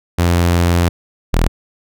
sawtooth tone pair in turn, 86.6 / 40.66 Hz, F2 / E1, -14 / -23 cents, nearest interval octave + minor second, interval 1309 cents, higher first, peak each -7 dBFS, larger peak neither, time 0.18-0.89 / 1.33-1.48 s, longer first, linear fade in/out 10 ms, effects none

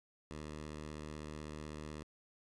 10% pulse tone, 76 Hz, D#2, 40 cents flat, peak -36 dBFS, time 0.31-2.03 s, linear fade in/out 0 ms, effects resampled to 22050 Hz

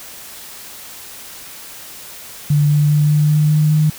sine tone with pitch steps, 146.8 / 147.91 / 149.02 / 150.14 / 151.28 / 152.42 / 153.57 Hz, D3 / D3 / D3 / D3 / D#3 / D#3 / D#3, 0 / +13 / +26 / +39 / -48 / -35 / -22 cents, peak -10 dBFS, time 2.5-3.9 s, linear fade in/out 5 ms, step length 200 ms, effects white hiss -35 dBFS RMS until 3.98 s

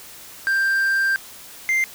triangle tone pair in turn, 1580 / 2092 Hz, G6 / C7, +13 / -1 cents, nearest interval perfect fourth, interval 486 cents, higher second, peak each -15 dBFS, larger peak neither, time 0.47-1.16 / 1.69-1.84 s, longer first, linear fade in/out 0 ms, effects white hiss -41 dBFS RMS until 1.94 s

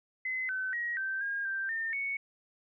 sine tone with pitch steps, 2040 / 1523 / 1897 / 1556 / 1622 / 1572 / 1811 / 2219 Hz, C7 / F#6 / A#6 / G6 / G#6 / G6 / A6 / C#7, -44 / +50 / +30 / -13 / -41 / +4 / +49 / +1 cents, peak -31 dBFS, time 0.25-2.17 s, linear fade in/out 5 ms, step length 240 ms, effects none

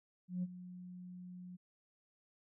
sine tone with ADSR envelope, 180.3 Hz, F#3, 45 cents flat, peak -32 dBFS, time 0.28-1.57 s, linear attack 150 ms, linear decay 36 ms, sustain -15 dB, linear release 19 ms, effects tanh soft clip ceiling -31 dBFS

